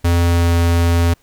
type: tone with pitch glide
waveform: square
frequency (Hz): 85.8 to 85.16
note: F2 to F2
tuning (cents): -30 to -43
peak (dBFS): -12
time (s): 0.04-1.14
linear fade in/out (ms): 10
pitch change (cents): -13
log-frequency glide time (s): 0.26-0.56
effects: pink hiss -56 dBFS RMS until 1.22 s